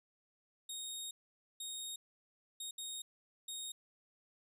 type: tone bursts at uneven times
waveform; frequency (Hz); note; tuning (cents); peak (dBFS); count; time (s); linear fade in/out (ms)
20% pulse; 3729; A#7; 0; -36; 5; 0.69-1.11 / 1.6-1.96 / 2.6-2.71 / 2.78-3.02 / 3.48-3.72; 5
effects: none